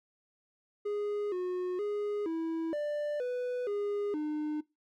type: tone with pitch steps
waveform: triangle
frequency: 413.5 / 362.9 / 413.9 / 326.6 / 591 / 495.5 / 409.5 / 302.8 Hz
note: G#4 / F#4 / G#4 / E4 / D5 / B4 / G#4 / D#4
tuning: -8 / -34 / -6 / -16 / +11 / +6 / -24 / -47 cents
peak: -29 dBFS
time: 0.85-4.61 s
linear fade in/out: 10 ms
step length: 470 ms
effects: noise-tail reverb RT60 0.2 s tail -20 dB re dry